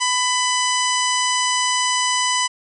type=harmonic tone with a mistuned harmonic; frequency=998 Hz; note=B5; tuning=18 cents sharp; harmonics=1 / 2 / 3 / 4 / 5 / 6 / 7 / 8 / 9; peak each=-21 / -25 / -24 / -33 / -27 / -26 / -33 / -29 / -31 dBFS; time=0-2.48 s; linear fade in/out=20 ms; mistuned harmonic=7; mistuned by=+16 cents; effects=none